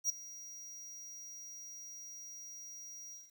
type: tone with ADSR envelope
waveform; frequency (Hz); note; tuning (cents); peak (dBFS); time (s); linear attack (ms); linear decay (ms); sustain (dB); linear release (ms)
square; 5740; F8; +47; -28; 0.04-3.32; 55; 9; -19; 190
effects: 11-bit